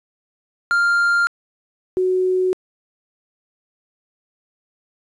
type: tone pair in turn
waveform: triangle / sine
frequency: 1396.9 / 370 Hz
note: F6 / F#4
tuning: 0 / 0 cents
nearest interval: octave + major seventh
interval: 2300 cents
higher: first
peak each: -12 / -15 dBFS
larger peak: first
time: 0.71-1.27 / 1.97-2.53 s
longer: neither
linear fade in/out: 0 ms
effects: resampled to 24000 Hz + 9-bit